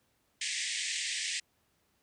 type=band-pass noise; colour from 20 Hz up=pink; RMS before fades=-35 dBFS; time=0.41-1.4 s; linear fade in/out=5 ms; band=1800 to 8900 Hz; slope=96 dB/octave; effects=pink hiss -73 dBFS RMS until 2.02 s + high-pass 60 Hz 12 dB/octave